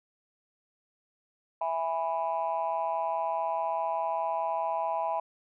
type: chord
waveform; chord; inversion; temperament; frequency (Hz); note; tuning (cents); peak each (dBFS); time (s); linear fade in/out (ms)
sine; E major; none; just; 659.3 / 824.1 / 988.9; E5 / G#5 / B5; 0 / -14 / +2; -31; 1.61-5.2; 5
effects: tanh soft clip ceiling -20 dBFS

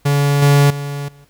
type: tone with level steps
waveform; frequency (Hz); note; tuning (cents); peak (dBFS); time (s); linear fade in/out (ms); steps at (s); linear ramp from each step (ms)
45% pulse; 142.6; C#3; +49; -12 / -8 / -22 / -42; 0.05-1.25; 10; 0.42 / 0.7 / 1.08; 5
effects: added 50 Hz sine -57 dBFS peak until 1.29 s + pink hiss -57 dBFS RMS until 1.29 s

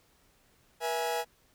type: chord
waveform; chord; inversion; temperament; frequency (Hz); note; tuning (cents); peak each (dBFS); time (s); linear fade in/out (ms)
40% pulse; E major; second; equal with one note detuned; 481.5 / 659.3 / 830.6; B4 / E5 / G#5; -44 / 0 / 0; -33 / -35 / -32; 0.8-1.25; 50
effects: pink hiss -66 dBFS RMS until 1.54 s

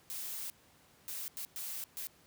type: noise bursts at uneven times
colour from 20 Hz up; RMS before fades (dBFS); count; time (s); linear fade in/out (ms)
blue; -41; 5; 0.1-0.5 / 1.08-1.28 / 1.37-1.45 / 1.56-1.84 / 1.97-2.07; 0
effects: pink hiss -64 dBFS RMS until 2.26 s + high-pass 80 Hz 12 dB/octave

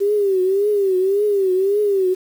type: tone with vibrato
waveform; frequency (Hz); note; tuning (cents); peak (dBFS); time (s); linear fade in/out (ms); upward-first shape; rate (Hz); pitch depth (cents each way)
sine; 392.9; G4; +4; -14; 0-2.15; 20; triangle; 1.8; 130
effects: 7-bit

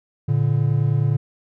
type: tone pair together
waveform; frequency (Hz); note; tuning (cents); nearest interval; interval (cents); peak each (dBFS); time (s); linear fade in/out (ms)
triangle; 114.21 / 143.9; A#2 / D3; -35 / -35; major third; 400; -17; 0.28-1.17; 10
effects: none

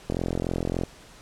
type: click train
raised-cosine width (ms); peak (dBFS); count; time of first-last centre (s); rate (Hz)
2; -13; 33; 0.1-0.836; 43.5
effects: pink hiss -49 dBFS RMS until 1.21 s + low-pass 9000 Hz 12 dB/octave

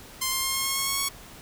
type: tone with pitch steps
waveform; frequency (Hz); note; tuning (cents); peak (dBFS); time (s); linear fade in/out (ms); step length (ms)
5% pulse; 1048 / 1056.5 / 1065.1 / 1073.7 / 1082.5 / 1091.2 / 1100.1 / 1109; C6 / C6 / C6 / C6 / C#6 / C#6 / C#6 / C#6; +2 / +16 / +30 / +44 / -41 / -28 / -14 / 0; -13; 0.21-1.09; 10; 110
effects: pink hiss -46 dBFS RMS until 1.41 s

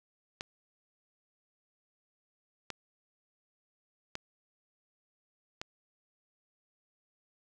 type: clicks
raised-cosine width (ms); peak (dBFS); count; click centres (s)
0.2; -20; 4; 0.409 / 2.703 / 4.154 / 5.615
effects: none

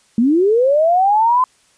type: linear sweep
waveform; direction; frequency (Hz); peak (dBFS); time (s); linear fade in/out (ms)
sine; up; 216.4 to 1033; -10; 0.18-1.44; 2
effects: white hiss -55 dBFS RMS until 1.77 s + resampled to 22050 Hz

